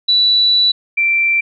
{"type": "tone pair in turn", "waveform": "sine", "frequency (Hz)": [3951, 2349], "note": ["B7", "D7"], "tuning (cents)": [0, 0], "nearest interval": "major sixth", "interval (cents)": 900, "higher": "first", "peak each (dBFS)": [-9, -11], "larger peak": "first", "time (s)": [[0.08, 0.72], [0.97, 1.41]], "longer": "first", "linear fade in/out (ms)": 10, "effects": []}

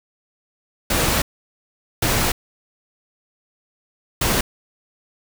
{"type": "noise bursts at uneven times", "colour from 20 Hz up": "pink", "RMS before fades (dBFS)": -19, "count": 3, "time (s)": [[0.9, 1.22], [2.02, 2.32], [4.21, 4.41]], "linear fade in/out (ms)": 5, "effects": []}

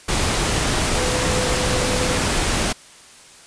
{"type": "tone in noise", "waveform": "sine", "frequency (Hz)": 503, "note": "B4", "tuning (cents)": 32, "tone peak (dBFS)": -25, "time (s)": [0.96, 2.18], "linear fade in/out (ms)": 10, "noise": "pink", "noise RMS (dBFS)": -20, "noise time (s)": [0.08, 2.73], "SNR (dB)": -8, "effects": ["white hiss -45 dBFS RMS until 3.46 s", "resampled to 22050 Hz"]}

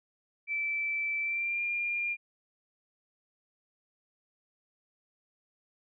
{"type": "tone with pitch glide", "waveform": "sine", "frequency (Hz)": [2324, 2403], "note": ["D7", "D7"], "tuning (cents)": [-19, 39], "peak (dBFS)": -29, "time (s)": [0.47, 2.17], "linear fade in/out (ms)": 50, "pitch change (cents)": 58, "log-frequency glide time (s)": [1.21, 1.63], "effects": []}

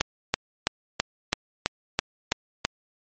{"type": "click train", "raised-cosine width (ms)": 0.2, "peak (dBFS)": -3, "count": 9, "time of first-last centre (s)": [0.01, 2.65], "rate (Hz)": 3.03, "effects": ["MP3 32 kbps"]}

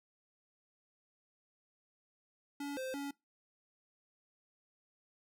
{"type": "tone with pitch steps", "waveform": "square", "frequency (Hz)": [284.7, 521, 281.8], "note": ["C#4", "C5", "C#4"], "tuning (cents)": [46, -7, 29], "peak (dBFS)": -39, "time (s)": [2.6, 3.11], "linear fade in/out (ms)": 5, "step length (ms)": 170, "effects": ["noise-tail reverb RT60 0.2 s tail -22 dB re dry"]}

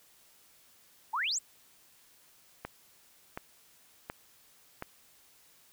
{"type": "exponential sweep", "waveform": "sine", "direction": "up", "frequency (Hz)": [830.6, 8250], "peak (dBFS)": -29, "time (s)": [1.13, 1.39], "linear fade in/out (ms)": 10}
{"type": "click train", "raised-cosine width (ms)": 0.5, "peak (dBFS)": -22, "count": 4, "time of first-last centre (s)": [2.65, 4.824], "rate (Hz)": 1.38}
{"effects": ["white hiss -62 dBFS RMS until 5.72 s"]}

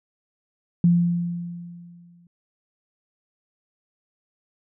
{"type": "tone with exponential decay", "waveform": "sine", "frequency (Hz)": 172.9, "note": "F3", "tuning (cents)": -17, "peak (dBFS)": -12, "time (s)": [0.84, 2.27], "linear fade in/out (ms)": 2, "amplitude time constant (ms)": 310, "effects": []}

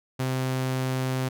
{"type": "tone", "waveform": "sawtooth", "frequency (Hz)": 130, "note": "C3", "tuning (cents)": -11, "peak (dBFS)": -21, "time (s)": [0.19, 1.29], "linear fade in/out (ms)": 10, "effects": []}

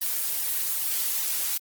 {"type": "noise with flanger", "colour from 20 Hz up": "blue", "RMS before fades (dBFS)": -27, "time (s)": [0.01, 1.58], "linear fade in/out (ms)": 10, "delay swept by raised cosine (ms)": [1, 5.4], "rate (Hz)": 2.5, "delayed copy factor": 1, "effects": ["Opus 24 kbps"]}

